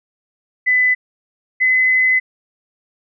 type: tone pair in turn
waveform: sine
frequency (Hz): 2004 / 2028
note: B6 / B6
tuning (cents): +25 / +45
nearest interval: unison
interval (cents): 20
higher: second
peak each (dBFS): -11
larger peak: neither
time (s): 0.66-0.95 / 1.6-2.2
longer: second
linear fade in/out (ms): 20
effects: none